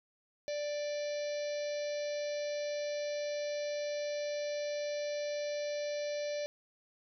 harmonic tone with a mistuned harmonic, 587.3 Hz, D5, in tune, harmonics 1 / 3 / 4 / 5 / 6 / 7 / 8 / 9 / 10, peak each -34 / -51 / -49 / -57 / -55 / -50 / -54 / -55 / -53 dBFS, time 0.48-6.46 s, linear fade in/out 0 ms, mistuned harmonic 9, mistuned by +56 cents, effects none

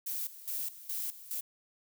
violet noise with tremolo, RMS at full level -36 dBFS, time 0.06-1.41 s, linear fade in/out 10 ms, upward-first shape square, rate 2.4 Hz, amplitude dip 80%, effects none

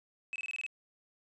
triangle tone bursts, 2565 Hz, E7, 48 cents flat, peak -32 dBFS, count 7, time 0.33-0.664 s, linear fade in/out 0 ms, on 28 ms, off 23 ms, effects tanh soft clip ceiling -31 dBFS + resampled to 24000 Hz

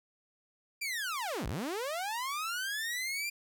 sawtooth linear two-way sweep, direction down then up, 2405 to 38.15 to 2405 Hz, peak -30 dBFS, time 0.81-3.3 s, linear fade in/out 10 ms, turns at 1.47 s, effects none

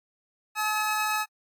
25% pulse tone pair together, 856 / 1279.6 Hz, A5 / D#6, -48 / +48 cents, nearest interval perfect fifth, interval 696 cents, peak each -24 dBFS, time 0.55-1.26 s, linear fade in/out 50 ms, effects AAC 64 kbps

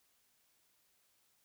silence, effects white hiss -74 dBFS RMS until 1.44 s

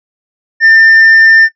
sine tone with tanh clipping, 1796 Hz, A6, 35 cents sharp, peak -3 dBFS, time 0.6-1.49 s, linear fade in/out 50 ms, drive 2 dB, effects noise-tail reverb RT60 0.1 s tail -18 dB re dry + resampled to 16000 Hz

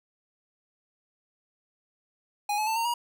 square tone with pitch steps, 826 / 856.1 / 887.3 / 919.7 / 953.2 Hz, G#5 / A5 / A5 / A#5 / A#5, -10 / -48 / +14 / -24 / +38 cents, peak -26 dBFS, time 2.49-2.94 s, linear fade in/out 5 ms, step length 90 ms, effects none

